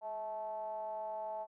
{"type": "ring-modulated tone", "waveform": "triangle", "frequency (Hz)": 111.7, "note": "A2", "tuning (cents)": 27, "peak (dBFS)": -33, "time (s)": [0.01, 1.47], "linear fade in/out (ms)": 50, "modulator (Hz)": 758, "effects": []}